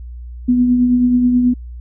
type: tone with tremolo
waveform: sine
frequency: 246.9 Hz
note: B3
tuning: in tune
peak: -8 dBFS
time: 0.48-1.54 s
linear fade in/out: 10 ms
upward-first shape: triangle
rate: 9.3 Hz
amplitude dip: 40%
effects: added 60 Hz sine -28 dBFS peak until 1.8 s